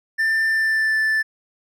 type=tone with pitch glide; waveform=triangle; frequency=1785 to 1758.4 Hz; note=A6 to A6; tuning=+24 to -2 cents; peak=-15 dBFS; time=0.18-1.23 s; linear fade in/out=20 ms; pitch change=-26 cents; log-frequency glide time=0.48-0.97 s; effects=none